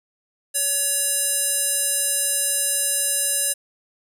square tone with band-pass filter, 564 Hz, C#5, 30 cents sharp, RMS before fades -22 dBFS, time 0.54-3.54 s, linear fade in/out 20 ms, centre 10000 Hz, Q 3.4, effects none

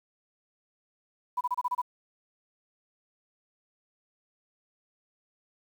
sine tone bursts, 987.8 Hz, B5, in tune, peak -25 dBFS, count 7, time 1.37-1.818 s, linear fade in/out 10 ms, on 40 ms, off 28 ms, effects 9-bit

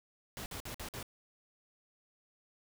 pink noise bursts, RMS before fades -43 dBFS, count 5, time 0.37-1.028 s, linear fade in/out 0 ms, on 90 ms, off 52 ms, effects none

